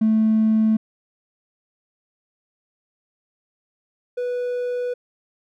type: tone pair in turn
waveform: triangle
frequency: 219.1 / 491.9 Hz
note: A3 / B4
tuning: -7 / -7 cents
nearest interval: octave + major second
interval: 1400 cents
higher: second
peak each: -11 / -20 dBFS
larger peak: first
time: 0.01-0.77 / 4.17-4.94 s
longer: second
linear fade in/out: 10 ms
effects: tanh soft clip ceiling -11 dBFS